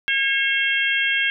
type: harmonic tone with a mistuned harmonic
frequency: 543 Hz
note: C#5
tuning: 36 cents flat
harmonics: 3 / 4 / 5 / 6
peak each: -22 / -23 / -24 / -25 dBFS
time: 0.08-1.3 s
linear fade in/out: 0 ms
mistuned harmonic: 6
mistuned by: -17 cents
effects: none